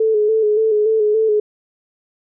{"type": "tone with vibrato", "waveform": "sine", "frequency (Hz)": 431.4, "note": "A4", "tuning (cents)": -34, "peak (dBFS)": -12, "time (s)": [0, 1.4], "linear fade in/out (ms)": 5, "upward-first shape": "square", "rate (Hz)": 3.5, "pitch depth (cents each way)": 39, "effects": []}